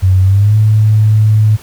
sine tone with pitch glide, 93.6 to 107.52 Hz, F#2 to A2, +20 to -39 cents, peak -5 dBFS, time 0.02-1.57 s, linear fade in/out 20 ms, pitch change +241 cents, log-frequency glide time 0.22-0.56 s, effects pink hiss -37 dBFS RMS until 1.62 s

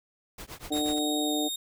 pink noise with tremolo, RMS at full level -39 dBFS, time 0.38-0.99 s, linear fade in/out 5 ms, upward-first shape triangle, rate 8.3 Hz, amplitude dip 100%
harmonic tone, 150 Hz, D3, 37 cents sharp, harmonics 2 / 3 / 4 / 5, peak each -28 / -35 / -37 / -35 dBFS, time 0.7-1.49 s, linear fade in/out 20 ms
sawtooth tone with pitch glide, 3729 to 3701 Hz, A#7 to A#7, 0 to -13 cents, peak -28 dBFS, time 0.72-1.56 s, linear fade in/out 5 ms, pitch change -13 cents, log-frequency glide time 1.21-1.32 s
effects none

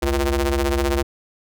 sawtooth ring-modulated tone, 141.8 Hz, C#3, 40 cents sharp, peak -11 dBFS, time 0.02-1.03 s, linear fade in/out 10 ms, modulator 205 Hz, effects none

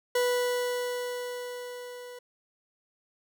40% pulse tone with level ramp, 492 Hz, B4, 7 cents flat, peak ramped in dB -22 to -41 dBFS, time 0.15-2.19 s, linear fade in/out 5 ms, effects none

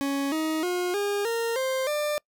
40% pulse tone with pitch steps, 277.8 / 315.4 / 358.2 / 406.7 / 461.8 / 524.4 / 595.5 Hz, C#4 / D#4 / F4 / G#4 / A#4 / C5 / D5, +4 / +24 / +44 / -36 / -16 / +4 / +24 cents, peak -24 dBFS, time 0.01-2.18 s, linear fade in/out 0 ms, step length 310 ms, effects noise-tail reverb RT60 0.1 s tail -26 dB re dry

